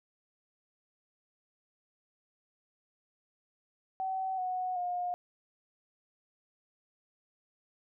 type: tone with pitch steps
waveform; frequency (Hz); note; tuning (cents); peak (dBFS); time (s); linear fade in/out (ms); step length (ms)
sine; 760 / 736.7 / 714; F#5 / F#5 / F5; +46 / -8 / +38; -31; 4-5.14; 0; 380
effects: none